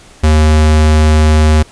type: tone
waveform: square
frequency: 77.2 Hz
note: D#2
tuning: 13 cents flat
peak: -6 dBFS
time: 0.23-1.63 s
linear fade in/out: 10 ms
effects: pink hiss -40 dBFS RMS until 1.71 s + resampled to 22050 Hz